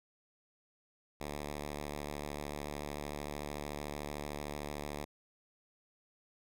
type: tone with vibrato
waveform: 5% pulse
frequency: 73.42 Hz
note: D2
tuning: in tune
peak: -28 dBFS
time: 1.2-5.05 s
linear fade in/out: 10 ms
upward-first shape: triangle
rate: 6.9 Hz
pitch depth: 19 cents each way
effects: none